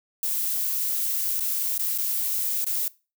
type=noise with dropouts; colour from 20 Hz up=violet; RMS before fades=-26 dBFS; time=0.23-2.88 s; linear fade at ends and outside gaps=2 ms; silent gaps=1.399-1.405 / 1.78-1.793 / 1.978-1.984 / 2.645-2.665 s; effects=noise-tail reverb RT60 0.3 s tail -21 dB re dry